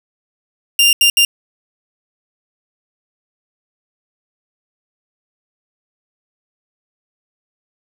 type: tone bursts at uneven times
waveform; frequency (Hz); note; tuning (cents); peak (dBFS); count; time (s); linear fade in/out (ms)
sawtooth; 2794; F7; 0; -5; 3; 0.79-0.93 / 1.01-1.1 / 1.17-1.25; 2
effects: none